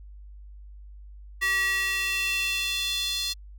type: tone with high-pass filter sweep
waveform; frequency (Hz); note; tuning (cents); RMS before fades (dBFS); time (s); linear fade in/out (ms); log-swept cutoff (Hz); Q
square; 384.6; G4; -33; -27; 1.41-3.34; 20; 1800 to 4000; 3.9
effects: added 50 Hz sine -42 dBFS peak until 3.58 s